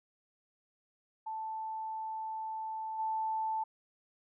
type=tone with level steps; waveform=sine; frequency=880 Hz; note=A5; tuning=in tune; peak=-36 / -31 dBFS; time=1.26-3.64 s; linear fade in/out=10 ms; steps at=2.98 s; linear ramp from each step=20 ms; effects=none